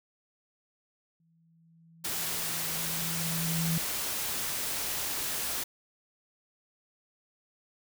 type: tone with exponential growth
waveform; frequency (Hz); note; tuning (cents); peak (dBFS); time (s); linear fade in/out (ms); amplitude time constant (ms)
sine; 164.8; E3; 0; -26; 1.2-3.78; 2; 560
type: noise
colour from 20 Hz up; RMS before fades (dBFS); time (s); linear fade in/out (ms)
white; -33; 2.04-5.64; 10
effects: none